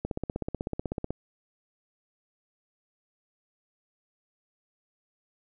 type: click train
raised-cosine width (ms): 2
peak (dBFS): -17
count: 18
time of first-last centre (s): 0.05-1.106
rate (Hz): 16.1
effects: none